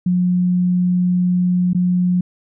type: tone with dropouts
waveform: sine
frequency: 179.6 Hz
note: F3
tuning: 49 cents sharp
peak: -13 dBFS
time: 0.06-2.21 s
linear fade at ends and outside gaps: 5 ms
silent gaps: 1.733-1.747 s
effects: none